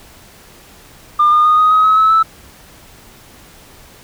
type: tone with pitch steps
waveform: sine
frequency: 1202 / 1217.4 / 1232.9 / 1248.7 / 1264.7 / 1280.9 / 1297.2 / 1313.8 Hz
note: D6 / D#6 / D#6 / D#6 / D#6 / D#6 / E6 / E6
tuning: +40 / -38 / -16 / +6 / +28 / +50 / -28 / -6 cents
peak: -6 dBFS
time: 1.19-2.23 s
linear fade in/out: 10 ms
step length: 130 ms
effects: tanh soft clip ceiling -4 dBFS + pink hiss -42 dBFS RMS until 4.03 s